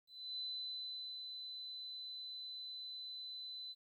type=tone with ADSR envelope; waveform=sine; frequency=4016 Hz; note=B7; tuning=28 cents sharp; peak=-40 dBFS; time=0.07-3.75 s; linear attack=310 ms; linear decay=820 ms; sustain=-5 dB; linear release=39 ms; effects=13-bit